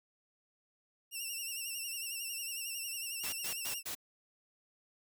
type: tone with vibrato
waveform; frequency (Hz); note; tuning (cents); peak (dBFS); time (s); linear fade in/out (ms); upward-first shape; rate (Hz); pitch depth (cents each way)
10% pulse; 2748; F7; -29; -30; 1.11-3.83; 50; sine; 11; 67
type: noise bursts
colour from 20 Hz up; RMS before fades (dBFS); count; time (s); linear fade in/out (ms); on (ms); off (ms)
white; -40; 4; 3.23-3.952; 10; 98; 110
effects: none